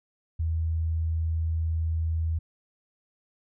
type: tone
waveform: sine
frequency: 81.1 Hz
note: E2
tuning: 28 cents flat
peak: -24 dBFS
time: 0.39-2.39 s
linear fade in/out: 10 ms
effects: none